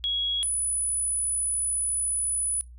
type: tone pair in turn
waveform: sine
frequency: 3322 / 9937 Hz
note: G#7 / D#9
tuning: 0 / -3 cents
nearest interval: octave + perfect fifth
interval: 1897 cents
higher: second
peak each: -24 dBFS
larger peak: neither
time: 0.04-0.43 / 0.43-2.61 s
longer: second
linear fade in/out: 0 ms
effects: noise-tail reverb RT60 0.2 s tail -22 dB re dry + added 60 Hz sine -43 dBFS peak until 2.78 s